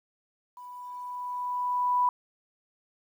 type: tone with level ramp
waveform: sine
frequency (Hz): 987.8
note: B5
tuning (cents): 0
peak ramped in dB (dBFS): -42 to -20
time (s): 0.57-2.09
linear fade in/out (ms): 2
effects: 10-bit